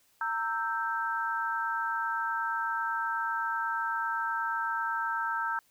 sine chord, E diminished, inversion second, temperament equal with one note detuned, 920 / 1318.5 / 1568 Hz, Bb5 / E6 / G6, -23 / 0 / 0 cents, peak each -33 dBFS, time 0.21-5.59 s, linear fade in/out 2 ms, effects white hiss -67 dBFS RMS until 5.7 s

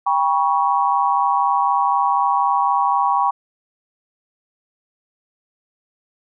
sine tone cluster, 796 / 969 / 1113 Hz, G5 / B5 / C#6, +26 / -33 / +7 cents, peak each -19 dBFS, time 0.06-3.31 s, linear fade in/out 10 ms, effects none

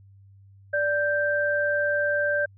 sine tone pair together, 585 / 1569.9 Hz, D5 / G6, -7 / +2 cents, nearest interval octave + perfect fourth, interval 1709 cents, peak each -24 dBFS, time 0.73-2.46 s, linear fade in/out 10 ms, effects added 98 Hz sine -49 dBFS peak until 2.57 s

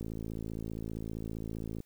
click train, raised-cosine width 3 ms, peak -26 dBFS, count 100, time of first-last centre 0.01-1.803 s, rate 55.2 Hz, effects white hiss -71 dBFS RMS until 1.85 s

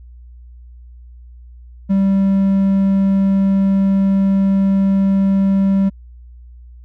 triangle tone, 194.9 Hz, G3, 10 cents flat, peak -9 dBFS, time 1.89-5.9 s, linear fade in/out 20 ms, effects added 60 Hz sine -36 dBFS peak until 6.84 s

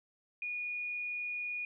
sine tone with frequency modulation, 2449 Hz, D#7, 28 cents flat, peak -35 dBFS, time 0.42-1.65 s, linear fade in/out 2 ms, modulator 62.4 Hz, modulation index 0.21, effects none

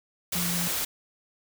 sine tone in noise, 174.2 Hz, F3, 4 cents flat, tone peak -30 dBFS, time 0.35-0.68 s, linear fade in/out 5 ms, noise white, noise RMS -29 dBFS, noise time 0.32-0.85 s, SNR -4 dB, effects none

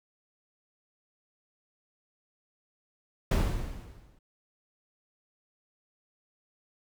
brown noise with exponential decay, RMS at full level -21 dBFS, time 3.31-4.19 s, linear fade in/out 5 ms, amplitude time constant 190 ms, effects none

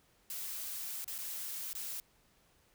blue noise with dropouts, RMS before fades -41 dBFS, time 0.3-2 s, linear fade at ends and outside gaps 1 ms, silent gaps 1.044-1.078 / 1.181-1.186 / 1.731-1.751 s, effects pink hiss -69 dBFS RMS until 2.74 s

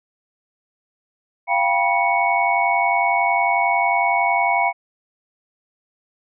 sine tone cluster, 692 / 783 / 969 / 2223 Hz, F5 / G5 / B5 / C#7, -16 / -2 / -33 / +4 cents, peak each -21 dBFS, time 1.47-4.73 s, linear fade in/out 50 ms, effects none

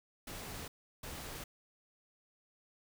pink noise bursts at uneven times, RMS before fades -45 dBFS, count 2, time 0.27-0.68 / 1.03-1.44 s, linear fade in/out 5 ms, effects none

